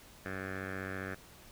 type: tone with low-pass filter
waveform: 10% pulse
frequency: 95.1 Hz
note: F#2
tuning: 48 cents sharp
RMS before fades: -40 dBFS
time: 0.25-1.15 s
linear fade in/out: 10 ms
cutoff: 1800 Hz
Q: 9.3
effects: pink hiss -56 dBFS RMS until 1.51 s